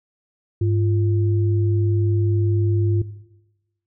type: tone pair together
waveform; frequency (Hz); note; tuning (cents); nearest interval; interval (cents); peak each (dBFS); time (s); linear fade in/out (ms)
sine; 102.45 / 345.7; G#2 / F4; -23 / -18; octave + major sixth; 2105; -17 / -25; 0.61-3.02; 5
effects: noise-tail reverb RT60 1.0 s tail -17 dB re dry